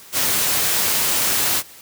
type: noise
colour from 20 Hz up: white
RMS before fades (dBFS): -19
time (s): 0.12-1.63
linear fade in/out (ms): 50
effects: white hiss -43 dBFS RMS until 1.81 s + high-pass 60 Hz 12 dB/octave